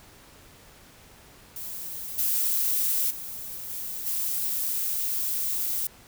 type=noise with level steps; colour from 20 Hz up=violet; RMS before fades=-36 / -25 / -37 / -34 / -28 dBFS; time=1.56-5.87 s; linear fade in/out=2 ms; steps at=2.18 / 3.1 / 3.69 / 4.06 s; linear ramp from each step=10 ms; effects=pink hiss -52 dBFS RMS until 6.07 s